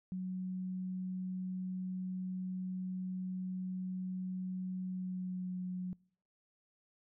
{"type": "tone with pitch glide", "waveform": "sine", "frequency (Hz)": [185, 182.45], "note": ["F#3", "F#3"], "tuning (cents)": [0, -24], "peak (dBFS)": -36, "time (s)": [0.12, 5.93], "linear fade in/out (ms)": 0, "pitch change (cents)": -24, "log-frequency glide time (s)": [4.84, 5.58], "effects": ["noise-tail reverb RT60 0.6 s tail -26 dB re dry"]}